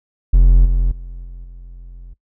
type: tone with level steps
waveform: triangle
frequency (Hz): 43.53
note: F1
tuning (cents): -5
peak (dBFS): -4 / -10 / -26 / -28 / -31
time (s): 0.33-2.14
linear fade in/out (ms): 10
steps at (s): 0.65 / 0.91 / 1.24 / 1.44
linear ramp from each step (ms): 10
effects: noise-tail reverb RT60 0.1 s tail -19 dB re dry